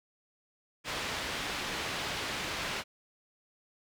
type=low-pass noise; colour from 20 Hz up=white; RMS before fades=-36 dBFS; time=0.84-2.84 s; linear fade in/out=50 ms; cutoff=3400 Hz; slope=12 dB/octave; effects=none